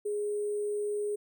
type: tone with sample-and-hold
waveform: sine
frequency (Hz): 415.3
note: G#4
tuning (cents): 0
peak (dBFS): -29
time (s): 0.05-1.16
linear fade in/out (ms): 10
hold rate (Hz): 8820
effects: none

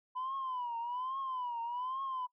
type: tone with vibrato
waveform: sine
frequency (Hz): 1001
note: B5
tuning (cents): +23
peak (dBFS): -34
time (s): 0.15-2.27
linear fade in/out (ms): 20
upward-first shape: triangle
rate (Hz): 1.2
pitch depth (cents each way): 150
effects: noise-tail reverb RT60 0.1 s tail -21 dB re dry + tanh soft clip ceiling -32 dBFS

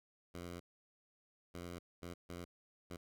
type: tone bursts at uneven times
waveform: 10% pulse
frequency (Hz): 87.31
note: F2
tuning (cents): 0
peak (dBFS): -37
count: 5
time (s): 0.34-0.6 / 1.54-1.79 / 2.02-2.14 / 2.29-2.45 / 2.9-2.97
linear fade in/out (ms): 10
effects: none

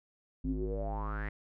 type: tone with low-pass filter sweep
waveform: square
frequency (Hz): 52.1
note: G#1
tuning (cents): +6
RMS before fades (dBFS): -35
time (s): 0.44-1.29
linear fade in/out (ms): 5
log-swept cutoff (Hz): 230 to 2000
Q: 9.3
effects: none

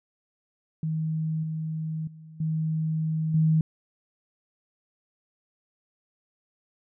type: tone with level steps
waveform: sine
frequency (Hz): 158.3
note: D#3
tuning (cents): +30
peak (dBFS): -25 / -28 / -43 / -24 / -18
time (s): 0.83-3.61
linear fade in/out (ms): 2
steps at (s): 1.43 / 2.07 / 2.4 / 3.34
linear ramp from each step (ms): 5
effects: none

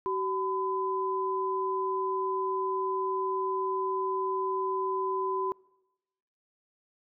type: tone pair together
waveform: sine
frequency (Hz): 380.2 / 1008.3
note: F#4 / B5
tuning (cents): +47 / +36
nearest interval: octave + perfect fourth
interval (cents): 1689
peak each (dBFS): -30 / -30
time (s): 0.06-5.52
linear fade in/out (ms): 0
effects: noise-tail reverb RT60 1.0 s tail -25 dB re dry

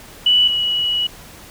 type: tone pair in turn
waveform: sine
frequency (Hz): 2960 / 2928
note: F#7 / F#7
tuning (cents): 0 / -19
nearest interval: unison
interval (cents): 19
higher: first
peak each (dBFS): -10 / -16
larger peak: first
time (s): 0.26-0.48 / 0.48-1.07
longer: second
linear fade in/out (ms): 5
effects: pink hiss -40 dBFS RMS until 1.5 s

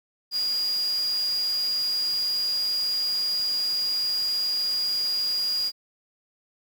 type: tone in noise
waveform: sine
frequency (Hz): 4848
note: D#8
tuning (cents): -46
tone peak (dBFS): -23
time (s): 0.31-5.72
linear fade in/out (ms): 50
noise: white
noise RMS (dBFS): -40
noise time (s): 0.31-5.72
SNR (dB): +14
effects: none

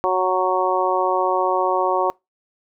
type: harmonic tone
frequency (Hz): 185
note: F#3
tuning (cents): 0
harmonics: 2 / 3 / 4 / 5 / 6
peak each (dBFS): -23 / -23 / -23 / -23 / -23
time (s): 0.04-2.1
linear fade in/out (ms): 0
effects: noise-tail reverb RT60 0.2 s tail -25 dB re dry

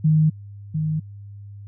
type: tone with echo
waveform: sine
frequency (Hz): 155.56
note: D#3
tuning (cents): 0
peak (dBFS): -13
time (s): 0.04-0.3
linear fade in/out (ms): 10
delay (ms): 700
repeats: 1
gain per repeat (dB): -7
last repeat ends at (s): 1
effects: added 101 Hz sine -36 dBFS peak until 1.67 s

